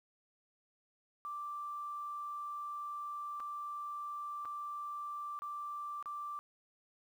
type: tone with dropouts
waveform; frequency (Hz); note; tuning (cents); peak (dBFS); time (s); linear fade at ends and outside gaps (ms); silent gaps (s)
sine; 1174.7; D6; 0; -39; 1.25-6.39; 0; 3.399-3.403 / 4.45-4.455 / 5.39-5.42 / 6.026-6.058
effects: 11-bit